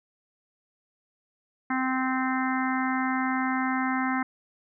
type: harmonic tone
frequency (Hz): 259.9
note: C4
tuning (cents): -11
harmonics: 1 / 3 / 4 / 5 / 6 / 7 / 8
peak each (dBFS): -27 / -32 / -33 / -34 / -35 / -35 / -36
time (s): 1.7-4.23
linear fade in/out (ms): 5
effects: none